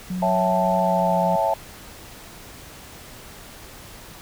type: tone with pitch glide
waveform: sine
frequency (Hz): 182.8 to 177.39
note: F#3 to F3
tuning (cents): -21 to +27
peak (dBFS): -24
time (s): 0.1-1.36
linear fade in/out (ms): 5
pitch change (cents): -52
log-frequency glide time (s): 0.76-1.16
type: chord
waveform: sine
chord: A dominant seventh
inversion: first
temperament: equal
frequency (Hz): 554.4 / 659.3 / 784 / 880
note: C#5 / E5 / G5 / A5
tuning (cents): 0 / 0 / 0 / 0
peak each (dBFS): -26 / -22 / -27 / -22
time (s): 0.22-1.54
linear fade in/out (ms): 5
effects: pink hiss -42 dBFS RMS until 4.21 s